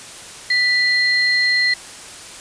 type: tone pair together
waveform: sine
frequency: 1975.5 / 4186 Hz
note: B6 / C8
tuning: 0 / 0 cents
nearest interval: octave + minor second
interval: 1300 cents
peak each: -15 / -19 dBFS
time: 0.5-1.74 s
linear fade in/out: 5 ms
effects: white hiss -36 dBFS RMS until 2.4 s + resampled to 22050 Hz